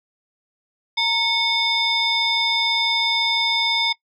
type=tone cluster; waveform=sine; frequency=919 / 2196 / 3592 / 5050 Hz; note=A#5 / C#7 / A7 / D#8; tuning=-25 / -17 / +35 / +25 cents; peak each=-25 / -22 / -20 / -25 dBFS; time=0.97-3.93 s; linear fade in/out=10 ms; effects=noise-tail reverb RT60 0.1 s tail -20 dB re dry + tanh soft clip ceiling -9 dBFS